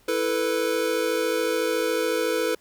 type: chord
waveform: square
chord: E suspended fourth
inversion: none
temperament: equal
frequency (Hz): 329.6 / 440 / 493.9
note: E4 / A4 / B4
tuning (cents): 0 / 0 / 0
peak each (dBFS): -30 / -27 / -26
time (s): 0.08-2.55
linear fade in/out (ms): 5
effects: pink hiss -59 dBFS RMS until 2.6 s